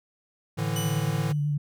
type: chord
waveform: square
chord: A suspended fourth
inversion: none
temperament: equal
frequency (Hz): 110 / 146.83 / 164.81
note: A2 / D3 / E3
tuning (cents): 0 / 0 / 0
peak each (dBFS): -31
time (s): 0.57-1.33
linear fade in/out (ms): 20
type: tone with exponential decay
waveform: 15% pulse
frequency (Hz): 2975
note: F#7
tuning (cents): +9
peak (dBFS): -23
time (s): 0.76-1.55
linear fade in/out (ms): 2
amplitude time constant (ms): 170
type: tone with vibrato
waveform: sine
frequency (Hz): 146.83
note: D3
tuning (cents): 0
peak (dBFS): -23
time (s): 0.84-1.58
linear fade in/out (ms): 10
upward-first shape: square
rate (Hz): 8.2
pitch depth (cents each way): 20
effects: none